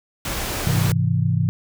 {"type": "noise", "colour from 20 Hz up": "pink", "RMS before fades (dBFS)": -26, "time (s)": [0.25, 0.92], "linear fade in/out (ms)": 2}
{"type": "chord", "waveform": "sine", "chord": "Ab augmented", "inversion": "none", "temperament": "equal", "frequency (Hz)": [103.83, 130.81, 164.81], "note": ["Ab2", "C3", "E3"], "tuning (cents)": [0, 0, 0], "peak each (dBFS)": -21, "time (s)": [0.67, 1.49], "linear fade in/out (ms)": 0}
{"effects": []}